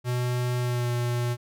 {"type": "tone with pitch glide", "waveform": "square", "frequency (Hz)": [123.5, 121.03], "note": ["B2", "B2"], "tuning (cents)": [0, -35], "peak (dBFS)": -25, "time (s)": [0.04, 1.37], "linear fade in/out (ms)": 50, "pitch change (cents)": -35, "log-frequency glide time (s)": [0.58, 0.91], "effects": []}